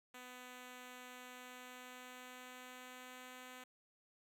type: tone with pitch glide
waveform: 5% pulse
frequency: 250.2 to 253.3 Hz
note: B3 to B3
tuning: +23 to +44 cents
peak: -40 dBFS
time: 0.14-3.64 s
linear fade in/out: 5 ms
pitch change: +21 cents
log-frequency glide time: 1.29-3.35 s
effects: none